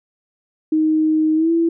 sine tone with pitch glide, 312.5 to 333 Hz, D#4 to E4, +8 to +18 cents, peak -13 dBFS, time 0.72-1.69 s, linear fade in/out 5 ms, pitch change +110 cents, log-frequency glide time 1.35-1.51 s, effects none

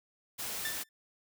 white noise, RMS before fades -38 dBFS, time 0.38-0.84 s, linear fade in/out 20 ms
sawtooth tone with exponential decay, 1777 Hz, A6, 17 cents sharp, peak -28 dBFS, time 0.65-0.89 s, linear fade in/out 2 ms, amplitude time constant 52 ms
effects none

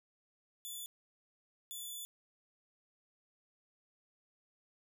10% pulse tone pair in turn, 3471 / 3471 Hz, A7 / A7, -24 / -24 cents, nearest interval unison, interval 0 cents, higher neither, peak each -35 / -35 dBFS, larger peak neither, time 0.65-0.86 / 1.71-2.05 s, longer second, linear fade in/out 0 ms, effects none

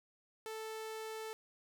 sawtooth tone, 440 Hz, A4, in tune, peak -38 dBFS, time 0.46-1.33 s, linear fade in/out 0 ms, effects none

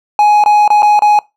triangle tone with dropouts, 836 Hz, G#5, 11 cents sharp, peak -3 dBFS, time 0.19-1.19 s, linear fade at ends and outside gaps 1 ms, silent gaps 0.439-0.46 / 0.678-0.703 / 0.822-0.829 / 0.992-1.021 s, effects noise-tail reverb RT60 0.2 s tail -21 dB re dry

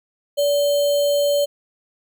sine tone with sample-and-hold, 575 Hz, D5, 37 cents flat, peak -15 dBFS, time 0.37-1.46 s, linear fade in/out 20 ms, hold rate 3675 Hz, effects none

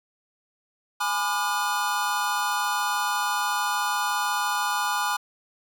square chord, G# diminished seventh, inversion none, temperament just, 830.6 / 996.7 / 1196.1 / 1435.3 Hz, G#5 / B5 / D6 / F6, 0 / +16 / +31 / +47 cents, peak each -30 dBFS, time 1-5.17 s, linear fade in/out 10 ms, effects none

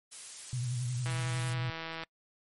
blue noise, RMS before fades -42 dBFS, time 0.11-1.54 s, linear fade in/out 20 ms
sine tone with vibrato, 123.47 Hz, B2, in tune, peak -31 dBFS, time 0.53-1.7 s, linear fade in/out 0 ms, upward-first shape sine, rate 11 Hz, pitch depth 70 cents each way
click train, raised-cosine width 0.3 ms, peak -23 dBFS, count 160, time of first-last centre 1.06-2.035 s, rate 163 Hz
effects noise-tail reverb RT60 0.1 s tail -26 dB re dry + MP3 48 kbps

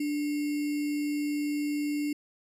sine tone with sample-and-hold, 293.7 Hz, D4, in tune, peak -27 dBFS, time 0-2.13 s, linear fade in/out 5 ms, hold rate 2450 Hz, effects resampled to 32000 Hz

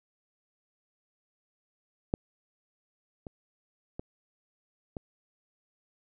clicks, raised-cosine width 2 ms, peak -13 / -27 / -23 / -23 dBFS, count 4, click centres 2.139 / 3.268 / 3.995 / 4.968 s, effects none

